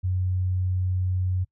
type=tone; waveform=sine; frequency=92 Hz; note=F#2; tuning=9 cents flat; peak=-22 dBFS; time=0.03-1.45 s; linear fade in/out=20 ms; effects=noise-tail reverb RT60 0.1 s tail -22 dB re dry